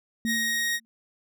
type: tone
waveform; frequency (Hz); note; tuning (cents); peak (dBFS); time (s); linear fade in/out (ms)
sawtooth; 1876; A#6; +11; -21; 0.25-0.8; 50
type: tone with exponential decay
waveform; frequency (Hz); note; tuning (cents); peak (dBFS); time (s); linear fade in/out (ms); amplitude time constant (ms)
sine; 226.3; A3; +49; -24; 0.25-0.85; 0; 130
effects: none